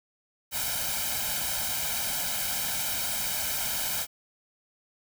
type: noise with comb filter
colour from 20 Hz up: white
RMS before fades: -30 dBFS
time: 0.51-4.07 s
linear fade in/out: 50 ms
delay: 1.3 ms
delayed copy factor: +0.8
effects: none